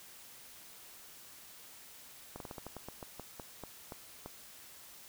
slowing click train, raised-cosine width 1 ms, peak -29 dBFS, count 14, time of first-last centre 2.36-4.26 s, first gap 42 ms, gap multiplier 1.19, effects white hiss -54 dBFS RMS until 5.08 s

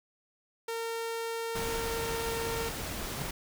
sawtooth tone, 457.9 Hz, A#4, 31 cents flat, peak -29 dBFS, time 0.68-2.69 s, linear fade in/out 5 ms
pink noise, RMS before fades -37 dBFS, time 1.55-3.31 s, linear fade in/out 5 ms
square tone with exponential growth, 142.1 Hz, C#3, 43 cents sharp, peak -30 dBFS, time 3.11-3.22 s, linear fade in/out 0 ms, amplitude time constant 23 ms
effects none

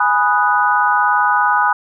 sine chord, G# minor seventh, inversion none, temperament equal, 830.6 / 987.8 / 1244.5 / 1480 Hz, G#5 / B5 / D#6 / F#6, 0 / 0 / 0 / 0 cents, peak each -17 dBFS, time 0-1.73 s, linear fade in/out 5 ms, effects none

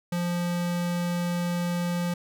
square tone, 174.61 Hz, F3, in tune, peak -26 dBFS, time 0.12-2.14 s, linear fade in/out 5 ms, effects none

